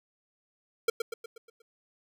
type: tone with echo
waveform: square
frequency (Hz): 458.2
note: A#4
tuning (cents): -30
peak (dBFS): -22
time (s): 0.88-0.9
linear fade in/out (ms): 5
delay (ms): 120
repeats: 6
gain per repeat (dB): -6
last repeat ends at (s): 1.62
effects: none